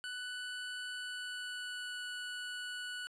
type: tone with pitch glide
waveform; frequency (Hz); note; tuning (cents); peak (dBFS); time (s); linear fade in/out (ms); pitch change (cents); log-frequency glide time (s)
25% pulse; 1489 to 1476.2; F#6 to F#6; +11 to -4; -36; 0.04-3.07; 0; -15; 0.92-2.04
effects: low-pass 9000 Hz 12 dB/octave